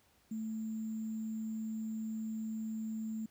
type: tone with sample-and-hold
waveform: sine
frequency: 220 Hz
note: A3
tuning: in tune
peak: -36 dBFS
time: 0.31-3.26 s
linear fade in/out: 5 ms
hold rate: 7350 Hz
effects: pink hiss -69 dBFS RMS until 3.3 s + high-pass 60 Hz 12 dB/octave